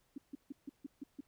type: tone bursts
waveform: sine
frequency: 279.3 Hz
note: C#4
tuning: 13 cents sharp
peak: -40 dBFS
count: 7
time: 0.16-1.207 s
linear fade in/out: 5 ms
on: 21 ms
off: 150 ms
effects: pink hiss -75 dBFS RMS until 1.27 s